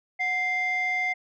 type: tone pair together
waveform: sine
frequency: 735.9 / 2093 Hz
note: F#5 / C7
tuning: -10 / 0 cents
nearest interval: octave + tritone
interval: 1810 cents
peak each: -29 / -23 dBFS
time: 0.19-1.14 s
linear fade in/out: 20 ms
effects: tanh soft clip ceiling -20 dBFS